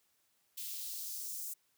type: noise with high-pass filter sweep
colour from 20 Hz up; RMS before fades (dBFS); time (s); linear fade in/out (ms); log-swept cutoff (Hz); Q
blue; -42; 0.57-1.54; 10; 3000 to 7300; 1.4
effects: white hiss -75 dBFS RMS until 1.77 s + high-pass 60 Hz 12 dB/octave